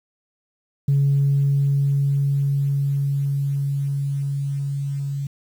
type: tone with level ramp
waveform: sine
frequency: 140 Hz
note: C#3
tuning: 18 cents sharp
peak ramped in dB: -13 to -23 dBFS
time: 0.88-5.27 s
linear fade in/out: 5 ms
effects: tanh soft clip ceiling -11 dBFS + 8-bit